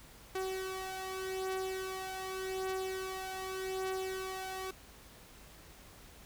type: beating tone pair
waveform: sawtooth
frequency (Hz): 377.9 / 378.75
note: F#4 / F#4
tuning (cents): +37 / +40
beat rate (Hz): 0.85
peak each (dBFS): -34 / -38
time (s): 0.35-4.71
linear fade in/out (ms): 5
effects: added 52 Hz sine -61 dBFS peak until 6.25 s + pink hiss -56 dBFS RMS until 6.25 s